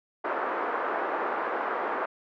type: band-pass noise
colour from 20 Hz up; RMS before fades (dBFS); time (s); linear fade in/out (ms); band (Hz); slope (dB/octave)
white; -30; 0.24-2.06; 10; 330 to 1400; 24
effects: none